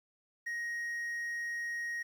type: tone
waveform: triangle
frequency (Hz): 1879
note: A#6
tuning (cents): +13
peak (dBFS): -33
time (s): 0.46-2.03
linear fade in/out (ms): 10
effects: 11-bit